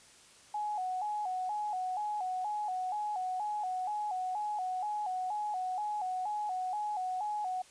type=tone with vibrato; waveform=sine; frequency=788 Hz; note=G5; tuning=9 cents sharp; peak=-32 dBFS; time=0.54-7.62 s; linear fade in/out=5 ms; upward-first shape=square; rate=2.1 Hz; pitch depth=110 cents each way; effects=white hiss -58 dBFS RMS until 7.7 s + resampled to 22050 Hz